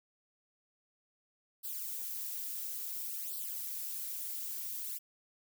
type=noise with flanger; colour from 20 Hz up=violet; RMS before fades=-40 dBFS; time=1.63-4.99 s; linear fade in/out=20 ms; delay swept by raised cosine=0.22 to 5.12 ms; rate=0.58 Hz; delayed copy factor=+0.85; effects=none